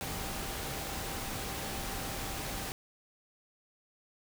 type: tone in noise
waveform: sine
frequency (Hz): 784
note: G5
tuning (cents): 0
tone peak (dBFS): -47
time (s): 0.01-2.72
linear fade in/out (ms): 0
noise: pink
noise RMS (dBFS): -38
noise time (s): 0.01-2.72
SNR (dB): -12
effects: none